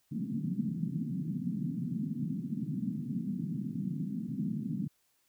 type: band-pass noise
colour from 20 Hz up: white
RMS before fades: -35 dBFS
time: 0.11-4.88 s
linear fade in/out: 10 ms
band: 140 to 250 Hz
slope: 48 dB/octave
effects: white hiss -73 dBFS RMS until 5.28 s